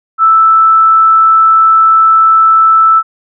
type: tone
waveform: sine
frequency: 1318.5 Hz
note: E6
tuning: in tune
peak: -3 dBFS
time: 0.18-3.03 s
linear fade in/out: 50 ms
effects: none